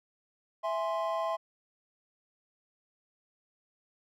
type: chord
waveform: triangle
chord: E augmented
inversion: none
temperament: equal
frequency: 659.3 / 830.6 / 1046.5 Hz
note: E5 / G#5 / B#5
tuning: 0 / 0 / 0 cents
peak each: -30 / -36 / -32 dBFS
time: 0.63-1.37 s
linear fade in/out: 20 ms
effects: none